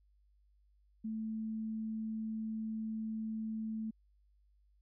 sine tone, 220 Hz, A3, in tune, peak -36 dBFS, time 1.04-3.91 s, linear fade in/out 10 ms, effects added 50 Hz sine -66 dBFS peak until 4.81 s

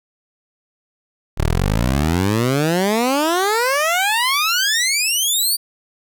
15% pulse exponential sweep, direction up, 35 to 4699 Hz, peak -9 dBFS, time 1.37-5.57 s, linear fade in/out 20 ms, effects none

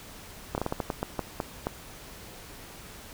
slowing click train, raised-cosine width 1 ms, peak -14 dBFS, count 11, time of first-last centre 0.55-1.669 s, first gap 29 ms, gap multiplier 1.28, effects pink hiss -46 dBFS RMS until 3.13 s

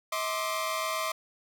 sawtooth tone cluster, 640 / 1051 / 1178 Hz, D#5 / C6 / D6, +49 / +7 / +5 cents, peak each -30 dBFS, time 0.12-1.12 s, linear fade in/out 5 ms, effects none

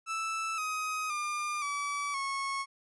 30% pulse tone with pitch steps, 1318.5 / 1259 / 1202.1 / 1147.8 / 1096 Hz, E6 / D#6 / D6 / D6 / C#6, 0 / +20 / +40 / -40 / -20 cents, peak -29 dBFS, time 0.06-2.66 s, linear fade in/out 50 ms, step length 520 ms, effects resampled to 24000 Hz

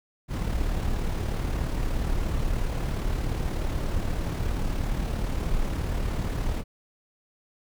brown noise with amplitude modulation, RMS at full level -25 dBFS, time 0.28-6.64 s, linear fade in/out 50 ms, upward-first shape sine, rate 36.9 Hz, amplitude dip 40%, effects none

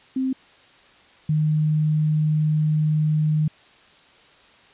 sine tone pair in turn, 262 / 153.62 Hz, C4 / D#3, +2 / -22 cents, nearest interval major sixth, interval 924 cents, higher first, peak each -20 / -17 dBFS, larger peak second, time 0.16-0.33 / 1.29-3.48 s, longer second, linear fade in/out 5 ms, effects white hiss -52 dBFS RMS until 4.73 s + resampled to 8000 Hz

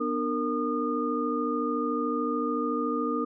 sine tone cluster, 246.6 / 300.3 / 460.9 / 1221 Hz, B3 / D4 / A#4 / D#6, -2 / +39 / -20 / -33 cents, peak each -31 dBFS, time 0-3.25 s, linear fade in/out 10 ms, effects none

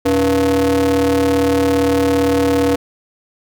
square ring-modulated tone, 100.2 Hz, G2, 38 cents sharp, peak -10 dBFS, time 0.05-2.76 s, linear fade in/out 10 ms, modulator 382 Hz, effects none

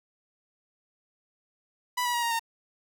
sawtooth tone with pitch steps, 987.8 / 969.7 / 951.9 / 934.5 / 917.4 Hz, B5 / B5 / A#5 / A#5 / A#5, 0 / -32 / +36 / +4 / -28 cents, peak -22 dBFS, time 1.97-2.395 s, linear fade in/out 10 ms, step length 85 ms, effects none

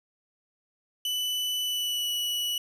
40% pulse tone with pitch glide, 2986 to 2943 Hz, F#7 to F#7, +15 to -10 cents, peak -26 dBFS, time 1.05-2.58 s, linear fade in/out 2 ms, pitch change -25 cents, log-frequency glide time 1.63-2.11 s, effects none

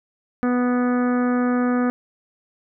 harmonic tone, 246.8 Hz, B3, 1 cent flat, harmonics 1 / 2 / 3 / 4 / 5 / 6 / 7 / 8 / 9, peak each -18 / -26 / -31 / -39 / -30 / -34 / -37 / -46 / -46 dBFS, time 0.43-1.9 s, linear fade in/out 0 ms, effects none

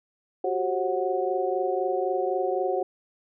sine tone cluster, 365.1 / 389 / 538 / 736 Hz, F#4 / G4 / C5 / F#5, -23 / -13 / +48 / -9 cents, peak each -29 dBFS, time 0.44-2.83 s, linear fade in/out 5 ms, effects none

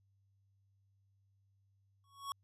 square tone with exponential growth, 1111 Hz, C#6, 4 cents sharp, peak -36 dBFS, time 2.04-2.32 s, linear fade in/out 1 ms, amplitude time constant 60 ms, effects added 98 Hz sine -70 dBFS peak until 2.43 s + resampled to 32000 Hz

